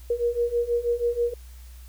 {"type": "beating tone pair", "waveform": "sine", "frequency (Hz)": [472, 478.2], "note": ["A#4", "A#4"], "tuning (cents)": [22, 44], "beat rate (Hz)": 6.2, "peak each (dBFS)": [-26, -24], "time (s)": [0.1, 1.34], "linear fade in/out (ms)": 5, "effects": ["added 61 Hz sine -41 dBFS peak until 1.88 s", "white hiss -55 dBFS RMS until 1.88 s"]}